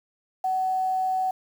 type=tone with quantisation; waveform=sine; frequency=751 Hz; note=F#5; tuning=26 cents sharp; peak=-22 dBFS; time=0.44-1.31 s; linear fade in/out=5 ms; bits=8; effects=none